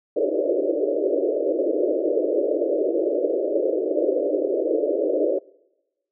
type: band-pass noise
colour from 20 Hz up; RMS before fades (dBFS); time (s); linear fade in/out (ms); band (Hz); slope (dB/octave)
white; -22; 0.16-5.39; 5; 300 to 600; 96
effects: noise-tail reverb RT60 1.0 s tail -24 dB re dry